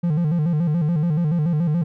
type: tone with vibrato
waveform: triangle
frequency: 161.4 Hz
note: E3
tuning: 36 cents flat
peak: -15 dBFS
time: 0.03-1.84 s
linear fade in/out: 10 ms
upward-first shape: square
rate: 7 Hz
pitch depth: 120 cents each way
effects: none